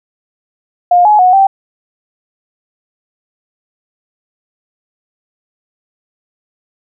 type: tone with pitch steps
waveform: sine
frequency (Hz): 709 / 843 / 733 / 779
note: F5 / G#5 / F#5 / G5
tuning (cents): +26 / +26 / -16 / -11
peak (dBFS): -4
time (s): 0.91-1.47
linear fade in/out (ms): 5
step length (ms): 140
effects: none